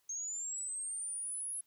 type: linear sweep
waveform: sine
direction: up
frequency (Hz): 6390 to 10720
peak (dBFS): -37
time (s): 0.09-1.61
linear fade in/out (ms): 5
effects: white hiss -75 dBFS RMS until 1.66 s